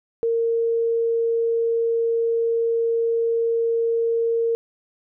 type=tone; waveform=sine; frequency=460.6 Hz; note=A#4; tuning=21 cents flat; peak=-18 dBFS; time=0.23-4.55 s; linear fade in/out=0 ms; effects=none